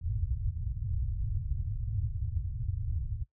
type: low-pass noise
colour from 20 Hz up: white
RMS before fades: -33 dBFS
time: 0.01-3.24 s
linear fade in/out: 20 ms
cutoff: 120 Hz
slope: 48 dB/octave
effects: noise-tail reverb RT60 0.1 s tail -17 dB re dry